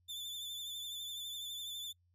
40% pulse tone with vibrato, 3520 Hz, A7, in tune, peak -40 dBFS, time 0.08-1.93 s, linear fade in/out 20 ms, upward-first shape sine, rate 12 Hz, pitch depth 38 cents each way, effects noise-tail reverb RT60 0.1 s tail -26 dB re dry + added 88 Hz sine -70 dBFS peak until 2.14 s

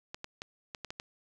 clicks, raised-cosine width 0.2 ms, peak -22 dBFS, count 7, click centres 0.145 / 0.244 / 0.419 / 0.748 / 0.847 / 0.905 / 0.999 s, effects none

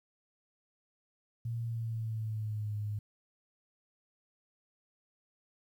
sine tone with pitch glide, 116.3 to 104.82 Hz, A#2 to G#2, -4 to +16 cents, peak -33 dBFS, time 1.45-2.99 s, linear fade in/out 5 ms, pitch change -180 cents, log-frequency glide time 1.63-2.75 s, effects 11-bit

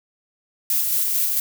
violet noise with tremolo, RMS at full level -20 dBFS, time 0.7-1.4 s, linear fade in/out 2 ms, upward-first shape square, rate 4.5 Hz, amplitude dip 25%, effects none

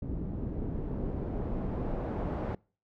pink noise with low-pass filter sweep, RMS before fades -34 dBFS, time 0.02-2.55 s, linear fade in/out 5 ms, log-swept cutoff 260 to 840 Hz, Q 0.85, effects noise-tail reverb RT60 0.4 s tail -26 dB re dry

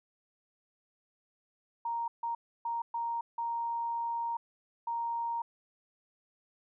sine tone bursts at uneven times, 932.3 Hz, A#5, in tune, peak -31 dBFS, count 6, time 1.85-2.08 / 2.23-2.35 / 2.65-2.82 / 2.94-3.21 / 3.38-4.37 / 4.87-5.42 s, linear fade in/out 5 ms, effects none

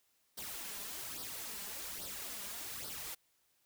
white noise with flanger, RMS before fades -44 dBFS, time 0.37-3.15 s, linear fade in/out 10 ms, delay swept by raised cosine 0.21 to 5.01 ms, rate 1.2 Hz, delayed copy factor +0.65, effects white hiss -75 dBFS RMS until 3.65 s

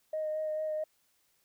sine tone with vibrato, 620 Hz, D#5, 6 cents flat, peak -30 dBFS, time 0.13-0.84 s, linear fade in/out 5 ms, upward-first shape sine, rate 4.5 Hz, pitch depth 14 cents each way, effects tanh soft clip ceiling -26 dBFS + white hiss -72 dBFS RMS until 1.44 s

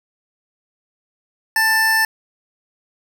square tone pair together, 880 / 1774.3 Hz, A5 / A6, 0 / +14 cents, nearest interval octave, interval 1214 cents, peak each -22 / -15 dBFS, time 1.56-2.05 s, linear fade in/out 2 ms, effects none

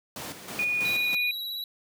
pink noise with tremolo, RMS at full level -36 dBFS, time 0.16-1.15 s, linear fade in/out 2 ms, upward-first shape square, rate 3.1 Hz, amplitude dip 55%
sine tone, 2456 Hz, D#7, 23 cents flat, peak -24 dBFS, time 0.59-1.31 s, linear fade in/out 2 ms
square tone with vibrato, 3900 Hz, B7, 23 cents flat, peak -32 dBFS, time 0.85-1.64 s, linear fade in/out 2 ms, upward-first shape sine, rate 17 Hz, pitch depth 26 cents each way
effects high-pass 150 Hz 12 dB/octave

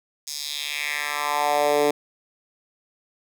10% pulse tone with high-pass filter sweep, 146.83 Hz, D3, in tune, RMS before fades -24 dBFS, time 0.27-1.91 s, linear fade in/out 5 ms, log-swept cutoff 5800 to 370 Hz, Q 2.5, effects none

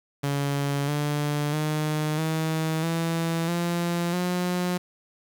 sawtooth tone with pitch steps, 141.5 / 147.17 / 153.06 / 159.2 / 165.57 / 172.21 / 179.1 Hz, C#3 / D3 / D#3 / D#3 / E3 / F3 / F3, +36 / +4 / -28 / +40 / +8 / -24 / +44 cents, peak -20 dBFS, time 0.23-4.78 s, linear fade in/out 10 ms, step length 650 ms, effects 8-bit

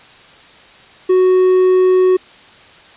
triangle tone, 370 Hz, F#4, in tune, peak -6 dBFS, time 1.09-2.17 s, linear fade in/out 10 ms, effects white hiss -42 dBFS RMS until 2.96 s + resampled to 8000 Hz

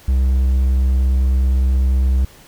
triangle tone, 65 Hz, C2, 11 cents flat, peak -10 dBFS, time 0.08-2.25 s, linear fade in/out 5 ms, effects pink hiss -45 dBFS RMS until 2.47 s

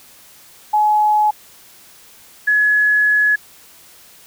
sine tone pair in turn, 847 / 1694 Hz, G#5 / G#6, +34 / +34 cents, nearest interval octave, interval 1200 cents, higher second, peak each -11 dBFS, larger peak neither, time 0.73-1.31 / 2.47-3.36 s, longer second, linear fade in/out 10 ms, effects white hiss -45 dBFS RMS until 4.26 s

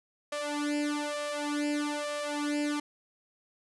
sawtooth tone with flanger, 294.1 Hz, D4, 3 cents sharp, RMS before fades -32 dBFS, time 0.32-2.8 s, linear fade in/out 5 ms, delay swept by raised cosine 1.6 to 3 ms, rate 1.1 Hz, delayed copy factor +0.95, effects resampled to 24000 Hz + 11-bit

